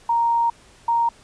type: tone bursts at uneven times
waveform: sine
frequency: 932.3 Hz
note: A#5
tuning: in tune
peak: -16 dBFS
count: 2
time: 0.09-0.5 / 0.88-1.09 s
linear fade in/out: 5 ms
effects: pink hiss -51 dBFS RMS until 1.23 s + resampled to 22050 Hz